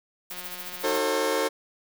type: noise with tremolo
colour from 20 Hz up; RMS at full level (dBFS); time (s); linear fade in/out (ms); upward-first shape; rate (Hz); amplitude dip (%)
violet; -35; 0.3-0.98; 2; triangle; 14; 85
type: click train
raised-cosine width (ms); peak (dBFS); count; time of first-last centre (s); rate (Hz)
0.2; -23; 121; 0.31-0.977; 180
type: chord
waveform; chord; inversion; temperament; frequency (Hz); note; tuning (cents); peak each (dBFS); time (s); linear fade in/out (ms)
sawtooth; D# diminished seventh; none; just; 311.1 / 373.4 / 448 / 537.6; D#4 / F#4 / A4 / C5; 0 / +16 / +31 / +47; -28 / -29 / -23 / -23; 0.83-1.49; 20
effects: none